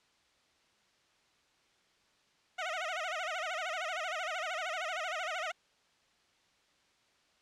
15% pulse tone with vibrato, 680 Hz, F5, 46 cents flat, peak -28 dBFS, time 2.58-5.52 s, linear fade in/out 10 ms, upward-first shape sine, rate 13 Hz, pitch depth 180 cents each way, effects white hiss -69 dBFS RMS until 7.41 s + low-pass 5000 Hz 12 dB/octave

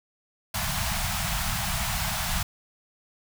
pink band-stop noise, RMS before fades -28 dBFS, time 0.54-2.43 s, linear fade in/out 5 ms, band 210 to 640 Hz, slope 96 dB/octave, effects none

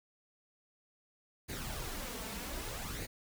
pink noise with flanger, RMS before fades -41 dBFS, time 1.48-3.07 s, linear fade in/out 20 ms, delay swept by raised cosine 0.45 to 4.55 ms, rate 0.64 Hz, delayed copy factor +0.55, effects none

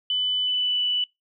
sine tone with pitch glide, 3000 to 2971 Hz, F#7 to F#7, +23 to +6 cents, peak -21 dBFS, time 0.1-1.04 s, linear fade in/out 2 ms, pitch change -17 cents, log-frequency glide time 0.43-0.84 s, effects noise-tail reverb RT60 0.2 s tail -26 dB re dry

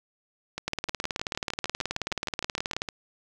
two click trains, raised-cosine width 0.2 ms, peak -15 / -11 dBFS, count 16 / 41, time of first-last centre 0.58-2.888 / 0.68-2.819 s, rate 6.5 / 18.7 Hz, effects none

